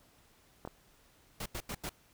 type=clicks; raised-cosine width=1 ms; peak=-27 dBFS; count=2; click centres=0.651 / 0.675 s
type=noise bursts; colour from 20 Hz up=pink; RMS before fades=-39 dBFS; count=4; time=1.4-1.894 s; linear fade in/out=5 ms; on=59 ms; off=86 ms
effects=pink hiss -65 dBFS RMS until 2.13 s